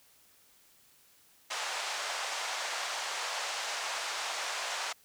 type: band-pass noise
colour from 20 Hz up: pink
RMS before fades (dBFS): -36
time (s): 1.5-4.93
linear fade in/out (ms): 10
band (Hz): 670 to 7600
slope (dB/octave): 24
effects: white hiss -63 dBFS RMS until 5.04 s